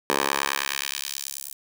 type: tone with high-pass filter sweep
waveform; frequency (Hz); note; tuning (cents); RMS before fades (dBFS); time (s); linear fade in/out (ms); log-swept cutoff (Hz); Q
10% pulse; 69.4; C#2; +3; -28; 0.1-1.53; 0; 530 to 10000; 0.89
effects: none